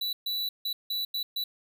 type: tone bursts at uneven times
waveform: square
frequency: 3951 Hz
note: B7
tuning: in tune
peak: -29 dBFS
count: 6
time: 0.01-0.13 / 0.26-0.49 / 0.65-0.73 / 0.9-1.05 / 1.14-1.23 / 1.36-1.44 s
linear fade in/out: 5 ms
effects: none